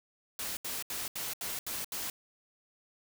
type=noise bursts; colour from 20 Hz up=white; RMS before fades=-37 dBFS; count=7; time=0.39-2.1 s; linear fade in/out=2 ms; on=180 ms; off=75 ms; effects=none